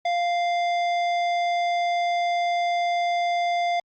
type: tone with hard clipping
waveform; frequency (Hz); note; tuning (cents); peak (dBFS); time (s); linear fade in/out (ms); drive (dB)
sine; 697; F5; -4; -23; 0.05-3.8; 5; 13
effects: low-pass 6000 Hz 12 dB/octave + Opus 48 kbps